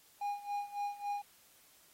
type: tone with tremolo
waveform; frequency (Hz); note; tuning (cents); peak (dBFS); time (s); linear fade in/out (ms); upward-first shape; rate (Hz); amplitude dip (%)
triangle; 816; G#5; -31; -31; 0.21-1.22; 5; sine; 3.6; 85
effects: white hiss -64 dBFS RMS until 1.93 s + AAC 48 kbps